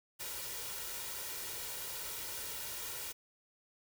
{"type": "noise with comb filter", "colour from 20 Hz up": "white", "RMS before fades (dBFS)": -42, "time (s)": [0.19, 3.13], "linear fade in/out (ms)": 20, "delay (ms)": 2.1, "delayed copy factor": 0.55, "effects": []}